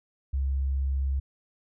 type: tone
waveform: sine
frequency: 67.7 Hz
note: C#2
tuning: 40 cents flat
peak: -24 dBFS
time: 0.33-1.2 s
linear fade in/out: 10 ms
effects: none